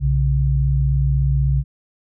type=tone pair together; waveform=sine; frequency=61.55 / 137.8 Hz; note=B1 / C#3; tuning=-5 / -10 cents; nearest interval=octave + major second; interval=1395 cents; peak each=-17 dBFS; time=0-1.64 s; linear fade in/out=50 ms; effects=none